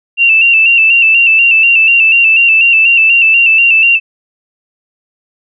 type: tone with vibrato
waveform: sine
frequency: 2700 Hz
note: E7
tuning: 41 cents sharp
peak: -4 dBFS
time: 0.17-4 s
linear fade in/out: 50 ms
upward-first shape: square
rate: 4.1 Hz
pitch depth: 40 cents each way
effects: none